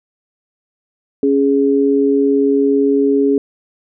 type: tone pair together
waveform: sine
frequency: 277.5 / 415.3 Hz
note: C#4 / G#4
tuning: +2 / 0 cents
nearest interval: perfect fifth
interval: 698 cents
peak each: -13 dBFS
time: 1.23-3.38 s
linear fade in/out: 2 ms
effects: none